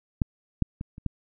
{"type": "clicks", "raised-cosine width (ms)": 5, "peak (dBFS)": [-10, -9, -21, -29, -15], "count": 5, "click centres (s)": [0.218, 0.623, 0.811, 0.981, 1.063], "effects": []}